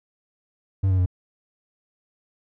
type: tone with pitch steps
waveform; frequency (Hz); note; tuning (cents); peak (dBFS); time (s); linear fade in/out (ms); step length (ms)
triangle; 96.3 / 93.4 / 90.58; G2 / F#2 / F#2; -30 / +17 / -36; -15; 0.83-1.061; 10; 77
effects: none